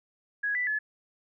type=tone with pitch steps; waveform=sine; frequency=1664 / 1979 / 1715 Hz; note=G#6 / B6 / A6; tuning=+3 / +3 / -45 cents; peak=-26 dBFS; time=0.43-0.79 s; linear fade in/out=10 ms; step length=120 ms; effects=none